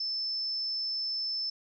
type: tone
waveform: sine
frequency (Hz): 5274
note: E8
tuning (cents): 0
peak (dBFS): -30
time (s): 0-1.5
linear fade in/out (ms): 5
effects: none